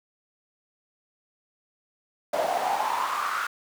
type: noise with high-pass filter sweep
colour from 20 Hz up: brown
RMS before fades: -27 dBFS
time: 2.33-3.47 s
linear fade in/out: 5 ms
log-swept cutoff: 610 to 1400 Hz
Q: 7
effects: none